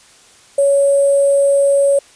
sine tone with sample-and-hold, 559 Hz, C#5, 14 cents sharp, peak -9 dBFS, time 0.58-1.99 s, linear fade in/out 5 ms, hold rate 8820 Hz, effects white hiss -46 dBFS RMS until 2.15 s + resampled to 22050 Hz

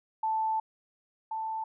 sine tone pair in turn, 880 / 883.9 Hz, A5 / A5, 0 / +8 cents, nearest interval unison, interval 8 cents, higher second, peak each -26 / -31 dBFS, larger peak first, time 0.23-0.6 / 1.31-1.64 s, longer first, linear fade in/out 5 ms, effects none

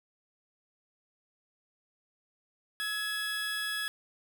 25% pulse tone pair together, 1300 / 1681.4 Hz, E6 / G#6, -24 / +21 cents, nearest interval major third, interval 445 cents, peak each -40 / -28 dBFS, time 2.8-3.88 s, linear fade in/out 0 ms, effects none

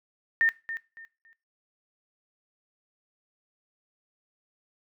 sine tone with echo, 1817 Hz, A#6, 45 cents flat, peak -19 dBFS, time 0.41-0.49 s, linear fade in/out 0 ms, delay 280 ms, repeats 3, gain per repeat -12 dB, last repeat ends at 1.33 s, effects noise-tail reverb RT60 0.3 s tail -19 dB re dry

